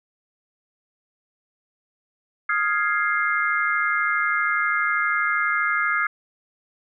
sine chord, F minor seventh, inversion third, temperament equal with one note detuned, 1244.5 / 1396.9 / 1661.2 / 2105 Hz, Eb6 / F6 / Ab6 / C7, 0 / 0 / 0 / +10 cents, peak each -25 dBFS, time 2.49-6.07 s, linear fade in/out 5 ms, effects none

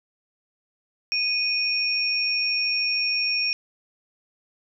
sine tone pair together, 2480 / 5513 Hz, D#7 / F8, -6 / -23 cents, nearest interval octave + major second, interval 1383 cents, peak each -24 dBFS, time 1.12-3.53 s, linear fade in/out 0 ms, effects none

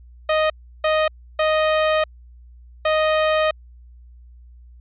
sawtooth tone bursts at uneven times, 622.3 Hz, D#5, in tune, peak -12 dBFS, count 4, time 0.29-0.5 / 0.84-1.08 / 1.39-2.04 / 2.85-3.51 s, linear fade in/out 5 ms, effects added 60 Hz sine -42 dBFS peak until 4.8 s + resampled to 8000 Hz

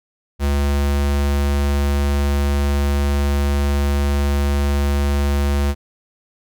square tone, 71 Hz, C#2, 42 cents sharp, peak -16 dBFS, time 0.39-5.75 s, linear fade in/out 50 ms, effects none

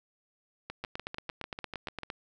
two click trains, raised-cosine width 0.3 ms, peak -20 / -22 dBFS, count 12 / 10, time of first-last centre 0.84-2.101 / 0.7-2.033 s, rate 8.72 / 6.75 Hz, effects none

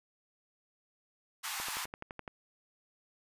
pink high-pass noise, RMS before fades -38 dBFS, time 1.43-1.86 s, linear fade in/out 20 ms, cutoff 840 Hz, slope 48 dB/octave
click train, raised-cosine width 0.5 ms, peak -26 dBFS, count 9, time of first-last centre 1.6-2.278 s, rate 11.8 Hz
effects resampled to 32000 Hz

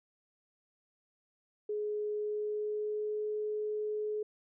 sine tone with pitch glide, 420.3 to 424.4 Hz, G#4 to G#4, +21 to +38 cents, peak -32 dBFS, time 1.69-4.23 s, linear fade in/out 5 ms, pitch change +17 cents, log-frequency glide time 2.13-3.25 s, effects none

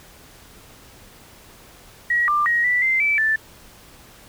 sine tone with pitch steps, 1910 / 1189 / 1889 / 1969 / 2080 / 2315 / 1762 Hz, A#6 / D6 / A#6 / B6 / C7 / D7 / A6, +42 / +21 / +22 / -6 / -11 / -25 / +2 cents, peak -16 dBFS, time 2.1-3.36 s, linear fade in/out 5 ms, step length 180 ms, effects pink hiss -47 dBFS RMS until 4.28 s

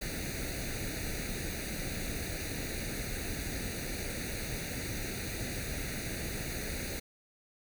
pink noise with comb filter, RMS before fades -37 dBFS, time 0.01-7 s, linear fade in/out 10 ms, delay 0.47 ms, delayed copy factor +0.85, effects none

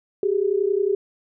sine tone pair together, 383.1 / 414.2 Hz, G4 / G#4, -40 / -5 cents, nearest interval minor second, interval 135 cents, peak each -21 / -21 dBFS, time 0.23-0.95 s, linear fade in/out 2 ms, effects none

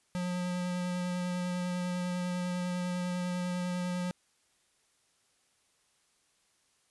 square tone with vibrato, 179.2 Hz, F3, 45 cents sharp, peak -32 dBFS, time 0.15-4.11 s, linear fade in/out 0 ms, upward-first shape triangle, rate 10 Hz, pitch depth 14 cents each way, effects white hiss -71 dBFS RMS until 6.9 s + resampled to 24000 Hz

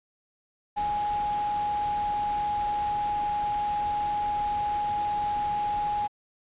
sine tone in noise, 830.6 Hz, G#5, in tune, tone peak -25 dBFS, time 0.76-6.08 s, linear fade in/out 20 ms, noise pink, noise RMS -41 dBFS, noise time 0.76-6.08 s, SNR +13 dB, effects resampled to 8000 Hz

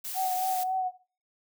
blue noise, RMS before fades -36 dBFS, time 0.04-0.64 s, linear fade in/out 10 ms
sine tone with vibrato, 746 Hz, F#5, 14 cents sharp, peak -26 dBFS, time 0.14-0.92 s, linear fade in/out 50 ms, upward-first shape triangle, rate 3.7 Hz, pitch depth 33 cents each way
effects noise-tail reverb RT60 0.4 s tail -18 dB re dry

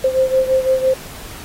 sine beating tone pair, 521 / 526.9 Hz, C5 / C5, -7 / +12 cents, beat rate 5.9 Hz, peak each -14 / -18 dBFS, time 0.04-0.94 s, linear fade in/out 5 ms, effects pink hiss -35 dBFS RMS until 1.44 s + AAC 48 kbps

